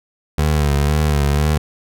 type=tone with vibrato; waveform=25% pulse; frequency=73.6 Hz; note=D2; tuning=4 cents sharp; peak=-10 dBFS; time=0.38-1.58 s; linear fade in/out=5 ms; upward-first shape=sine; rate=2 Hz; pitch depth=69 cents each way; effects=none